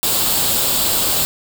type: noise with comb filter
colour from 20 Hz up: white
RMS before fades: -17 dBFS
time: 0.03-1.25 s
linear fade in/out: 0 ms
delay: 0.25 ms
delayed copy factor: +0.55
effects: none